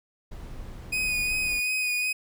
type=noise; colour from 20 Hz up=brown; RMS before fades=-39 dBFS; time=0.31-1.6 s; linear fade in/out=10 ms
type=tone with vibrato; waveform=40% pulse; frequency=2489 Hz; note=D#7; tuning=in tune; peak=-24 dBFS; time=0.92-2.13 s; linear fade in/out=10 ms; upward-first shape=sine; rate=2.7 Hz; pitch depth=20 cents each way
effects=none